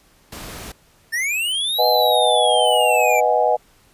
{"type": "noise", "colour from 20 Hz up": "pink", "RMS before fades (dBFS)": -34, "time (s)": [0.32, 0.72], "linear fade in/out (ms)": 5}
{"type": "linear two-way sweep", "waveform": "square", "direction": "up then down", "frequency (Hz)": [1764, 4153, 2299], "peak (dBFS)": -20, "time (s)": [1.12, 3.21], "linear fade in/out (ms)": 20, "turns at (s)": 1.86}
{"type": "chord", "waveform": "sine", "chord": "G# minor seventh", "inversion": "first", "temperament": "equal", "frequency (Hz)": [493.9, 622.3, 740, 830.6], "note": ["B4", "D#5", "F#5", "G#5"], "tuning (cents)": [0, 0, 0, 0], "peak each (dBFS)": [-20, -19, -19, -20], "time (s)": [1.78, 3.57], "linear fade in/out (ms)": 20}
{"effects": ["pink hiss -55 dBFS RMS until 3.93 s", "resampled to 32000 Hz"]}